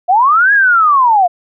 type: linear two-way sweep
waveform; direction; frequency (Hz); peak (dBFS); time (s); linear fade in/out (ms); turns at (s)
sine; up then down; 679 to 1683 to 679; -6; 0.08-1.28; 20; 0.53
effects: none